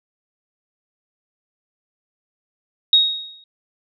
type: tone with exponential decay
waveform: sine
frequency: 3761 Hz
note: A#7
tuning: 15 cents sharp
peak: -7 dBFS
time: 2.93-3.44 s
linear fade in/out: 2 ms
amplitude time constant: 110 ms
effects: none